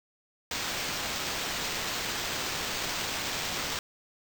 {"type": "noise with sample-and-hold", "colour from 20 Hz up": "blue", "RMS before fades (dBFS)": -33, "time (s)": [0.51, 3.79], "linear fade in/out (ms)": 2, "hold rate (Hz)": 11025, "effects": []}